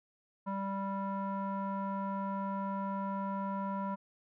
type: tone with low-pass filter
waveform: square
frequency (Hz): 196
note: G3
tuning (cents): 0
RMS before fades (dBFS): -36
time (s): 0.46-3.96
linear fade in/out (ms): 20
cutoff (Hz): 1100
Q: 9.9
effects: none